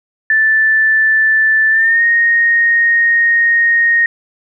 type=tone with pitch glide; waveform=sine; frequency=1760 to 1861.4 Hz; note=A6 to A#6; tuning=0 to -3 cents; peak=-8 dBFS; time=0.3-4.06 s; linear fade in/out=2 ms; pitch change=+97 cents; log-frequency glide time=1.7-2.03 s; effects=none